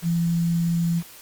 sine tone with quantisation, 168.9 Hz, E3, 42 cents sharp, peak -19 dBFS, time 0.02-1.03 s, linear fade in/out 50 ms, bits 7, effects white hiss -45 dBFS RMS until 1.21 s + Opus 48 kbps

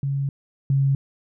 sine tone pair in turn, 138.59 / 137.16 Hz, C#3 / C#3, 0 / -18 cents, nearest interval unison, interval 18 cents, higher first, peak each -21 / -16 dBFS, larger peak second, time 0.03-0.29 / 0.7-0.95 s, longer first, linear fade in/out 2 ms, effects none

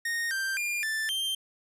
45% pulse tone with pitch steps, 1854 / 1572 / 2406 / 1764 / 3153 Hz, A#6 / G6 / D7 / A6 / G7, -10 / +4 / +41 / +4 / +9 cents, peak -28 dBFS, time 0.05-1.35 s, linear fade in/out 5 ms, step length 260 ms, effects resampled to 32000 Hz

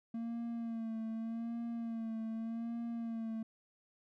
triangle tone with vibrato, 228.2 Hz, A#3, 37 cents flat, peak -35 dBFS, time 0.14-3.43 s, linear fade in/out 5 ms, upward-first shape sine, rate 0.84 Hz, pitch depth 41 cents each way, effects none

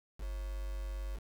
sine tone with quantisation, 49 Hz, G1, in tune, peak -36 dBFS, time 0.18-1.2 s, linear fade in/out 50 ms, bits 8, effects none

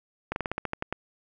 slowing click train, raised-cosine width 0.5 ms, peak -14 dBFS, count 10, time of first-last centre 0.32-0.926 s, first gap 41 ms, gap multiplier 1.12, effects none

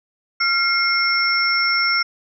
sine tone cluster, 1380 / 2142 / 5420 Hz, F6 / C7 / E8, -21 / +40 / +47 cents, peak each -20 dBFS, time 0.4-2.03 s, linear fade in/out 10 ms, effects none

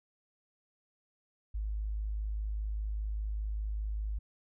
sine tone, 52.5 Hz, G#1, 19 cents sharp, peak -32 dBFS, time 1.54-4.19 s, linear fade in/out 10 ms, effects none

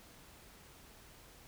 silence, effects pink hiss -58 dBFS RMS until 1.47 s

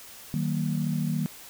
sine chord, D# minor, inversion none, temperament equal with one note detuned, 155.56 / 189.54 / 233.1 Hz, D#3 / F#3 / A#3, 0 / +42 / 0 cents, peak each -27 / -30 / -30 dBFS, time 0.34-1.26 s, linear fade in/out 0 ms, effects tanh soft clip ceiling -15 dBFS + white hiss -46 dBFS RMS until 1.49 s

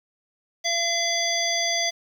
harmonic tone, 680 Hz, F5, 46 cents flat, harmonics 1 / 3 / 5 / 7 / 9, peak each -28 / -28 / -28 / -28 / -28 dBFS, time 0.64-1.91 s, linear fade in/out 20 ms, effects 8-bit

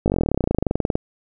slowing click train, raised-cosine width 2 ms, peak -5 dBFS, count 28, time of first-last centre 0.06-0.955 s, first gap 19 ms, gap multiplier 1.04, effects none

